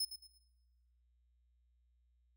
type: tone with echo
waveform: sawtooth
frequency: 5190 Hz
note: E8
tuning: 28 cents flat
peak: -31 dBFS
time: 0-0.05 s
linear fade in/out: 5 ms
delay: 110 ms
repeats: 3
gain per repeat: -11 dB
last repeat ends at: 0.38 s
effects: noise-tail reverb RT60 1.0 s tail -19 dB re dry + added 60 Hz sine -70 dBFS peak until 2.36 s